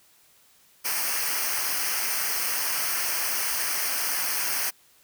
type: noise with comb filter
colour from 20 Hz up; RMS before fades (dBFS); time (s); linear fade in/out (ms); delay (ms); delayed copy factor
white; -27; 0.84-4.71; 20; 0.27; -0.8
effects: white hiss -59 dBFS RMS until 5.03 s